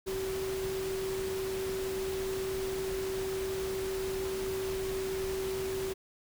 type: tone in noise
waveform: sine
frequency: 381.9 Hz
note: G4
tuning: 45 cents flat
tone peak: -32 dBFS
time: 0.06-5.94 s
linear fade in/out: 20 ms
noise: pink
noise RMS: -41 dBFS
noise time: 0.06-5.94 s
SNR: +6 dB
effects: none